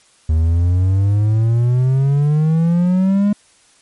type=exponential sweep; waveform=triangle; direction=up; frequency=77.78 to 207.7 Hz; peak=-9 dBFS; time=0.29-3.33 s; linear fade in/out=5 ms; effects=white hiss -52 dBFS RMS until 3.81 s + MP3 48 kbps